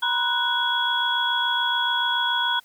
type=tone cluster; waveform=sine; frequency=953 / 1020 / 1481 / 3346 Hz; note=A#5 / C6 / F#6 / G#7; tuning=+38 / -44 / +1 / +12 cents; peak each=-26 / -31 / -25 / -24 dBFS; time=0.02-2.6 s; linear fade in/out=10 ms; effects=white hiss -57 dBFS RMS until 2.64 s

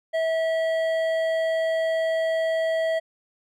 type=tone with hard clipping; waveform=sine; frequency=649 Hz; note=E5; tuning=27 cents flat; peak=-23 dBFS; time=0.13-3 s; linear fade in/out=20 ms; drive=9 dB; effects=none

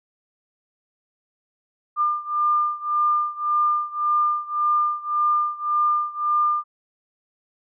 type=beating tone pair; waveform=sine; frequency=1200 / 1201.8 Hz; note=D6 / D6; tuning=+37 / +40 cents; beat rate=1.8 Hz; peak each=-21 / -23 dBFS; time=1.96-6.64 s; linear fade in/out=50 ms; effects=none

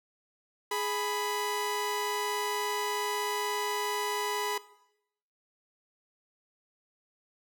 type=tone pair together; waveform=sawtooth; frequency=416.2 / 990 Hz; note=G#4 / B5; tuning=+4 / +4 cents; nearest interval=octave + minor third; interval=1500 cents; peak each=-29 / -28 dBFS; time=0.71-4.58 s; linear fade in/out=5 ms; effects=noise-tail reverb RT60 0.8 s tail -18 dB re dry

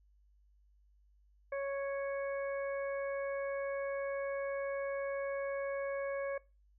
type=harmonic tone; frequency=554 Hz; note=C#5; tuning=1 cent flat; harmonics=1 / 2 / 3 / 4; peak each=-35 / -46 / -46 / -49 dBFS; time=1.52-6.38 s; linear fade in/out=5 ms; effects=noise-tail reverb RT60 0.3 s tail -22 dB re dry + added 50 Hz sine -64 dBFS peak until 6.78 s

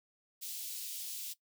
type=high-pass noise; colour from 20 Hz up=white; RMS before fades=-42 dBFS; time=0.41-1.34 s; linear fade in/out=20 ms; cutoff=3000 Hz; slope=24 dB/octave; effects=noise-tail reverb RT60 0.1 s tail -18 dB re dry

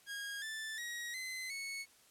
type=tone with pitch steps; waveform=sawtooth; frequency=1634 / 1761.4 / 1898.8 / 2047 / 2206 Hz; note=G#6 / A6 / A#6 / C7 / C#7; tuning=-29 / +1 / +31 / -38 / -9 cents; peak=-37 dBFS; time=0.06-1.86 s; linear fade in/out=50 ms; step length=360 ms; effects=white hiss -65 dBFS RMS until 2.1 s + low-pass 12000 Hz 12 dB/octave

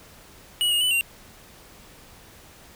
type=tone with pitch steps; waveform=square; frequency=2919 / 2857 / 2987 / 2766 Hz; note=F#7 / F7 / F#7 / F7; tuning=-24 / +39 / +16 / -17 cents; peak=-20 dBFS; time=0.61-1.01 s; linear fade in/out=0 ms; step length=100 ms; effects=pink hiss -49 dBFS RMS until 2.75 s

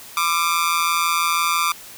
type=tone with amplitude modulation; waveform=sawtooth; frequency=1186 Hz; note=D6; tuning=17 cents sharp; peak=-10 dBFS; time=0.17-1.72 s; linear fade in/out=2 ms; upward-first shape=sine; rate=166 Hz; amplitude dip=85%; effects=white hiss -40 dBFS RMS until 1.97 s

